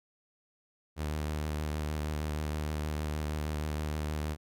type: tone with vibrato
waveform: sawtooth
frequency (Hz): 76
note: D#2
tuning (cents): -40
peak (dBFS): -28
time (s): 0.96-4.37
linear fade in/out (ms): 50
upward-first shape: sine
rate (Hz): 6.4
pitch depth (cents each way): 25
effects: none